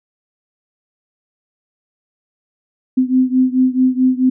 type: beating tone pair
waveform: sine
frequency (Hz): 255.2 / 259.8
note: C4 / C4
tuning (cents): -43 / -12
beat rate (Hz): 4.6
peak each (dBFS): -13 / -15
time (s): 2.97-4.3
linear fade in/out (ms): 10
effects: none